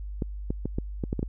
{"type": "clicks", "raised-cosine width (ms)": 3, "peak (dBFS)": -15, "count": 8, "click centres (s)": [0.222, 0.505, 0.656, 0.785, 1.038, 1.129, 1.193, 1.229], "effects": ["added 50 Hz sine -33 dBFS peak until 1.28 s"]}